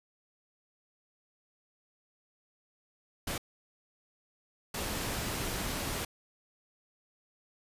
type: noise bursts at uneven times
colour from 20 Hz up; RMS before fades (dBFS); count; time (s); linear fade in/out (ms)
pink; -35; 2; 3.27-3.38 / 4.74-6.05; 5
effects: resampled to 32000 Hz